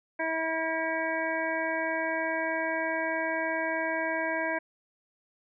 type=harmonic tone; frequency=323.2 Hz; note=E4; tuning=34 cents flat; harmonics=1 / 2 / 3 / 5 / 6 / 7; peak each=-36 / -32 / -35 / -33 / -37 / -37 dBFS; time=0.19-4.59 s; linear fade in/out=10 ms; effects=none